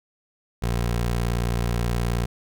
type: tone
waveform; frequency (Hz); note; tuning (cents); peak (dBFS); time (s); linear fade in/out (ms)
20% pulse; 58.8; A#1; +16; -17; 0.62-2.26; 10
effects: none